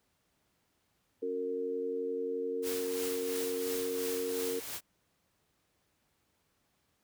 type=harmonic tone; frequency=91.5 Hz; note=F#2; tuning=19 cents flat; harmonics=3 / 4 / 5; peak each=-41 / -41 / -33 dBFS; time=1.22-4.6 s; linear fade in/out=10 ms
type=noise with tremolo; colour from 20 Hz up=white; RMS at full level=-39 dBFS; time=2.62-4.81 s; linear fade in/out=50 ms; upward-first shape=sine; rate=2.9 Hz; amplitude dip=45%
effects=pink hiss -75 dBFS RMS until 7.03 s + high-pass 60 Hz 12 dB/octave

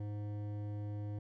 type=tone with hard clipping; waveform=sine; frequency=103.83 Hz; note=G#2; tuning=in tune; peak=-40 dBFS; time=0-1.19 s; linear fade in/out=5 ms; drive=12 dB; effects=none

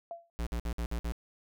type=tone with exponential decay; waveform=sine; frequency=679 Hz; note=F5; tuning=49 cents flat; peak=-34 dBFS; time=0.11-0.3 s; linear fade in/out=1 ms; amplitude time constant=41 ms
type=tone bursts; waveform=square; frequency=58.27 Hz; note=A#1; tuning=in tune; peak=-32 dBFS; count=6; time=0.39-1.121 s; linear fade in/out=0 ms; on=76 ms; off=55 ms
effects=none

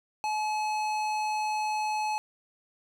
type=tone with hard clipping; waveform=sine; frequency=855 Hz; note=A5; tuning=50 cents flat; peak=-29 dBFS; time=0.24-2.18 s; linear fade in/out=0 ms; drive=15 dB; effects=none

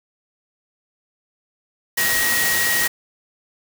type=tone in noise; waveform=sine; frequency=1893 Hz; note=A#6; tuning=26 cents sharp; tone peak=-20 dBFS; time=1.97-2.88 s; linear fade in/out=10 ms; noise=white; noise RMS=-21 dBFS; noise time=1.97-2.88 s; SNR=-2 dB; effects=none

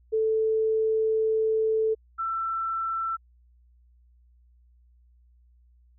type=tone pair in turn; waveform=sine; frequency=439.9 / 1337.4 Hz; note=A4 / E6; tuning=0 / +25 cents; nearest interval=octave + perfect fifth; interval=1925 cents; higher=second; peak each=-21 / -26 dBFS; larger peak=first; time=0.12-1.95 / 2.18-3.17 s; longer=first; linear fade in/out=20 ms; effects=added 60 Hz sine -56 dBFS peak until 5.98 s

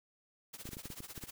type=noise with tremolo; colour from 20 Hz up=white; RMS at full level=-45 dBFS; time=0.53-1.31 s; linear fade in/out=10 ms; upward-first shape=triangle; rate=16 Hz; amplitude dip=95%
type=clicks; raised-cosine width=3 ms; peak=-33 dBFS; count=9; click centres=0.655 / 0.69 / 0.733 / 0.769 / 0.856 / 0.903 / 1.004 / 1.178 / 1.238 s
effects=none

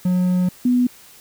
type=tone pair in turn; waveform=triangle / sine; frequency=181.3 / 247.5 Hz; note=F#3 / B3; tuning=-35 / +4 cents; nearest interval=perfect fourth; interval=539 cents; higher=second; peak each=-13 dBFS; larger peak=neither; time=0.05-0.49 / 0.65-0.87 s; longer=first; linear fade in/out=5 ms; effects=white hiss -46 dBFS RMS until 1.2 s

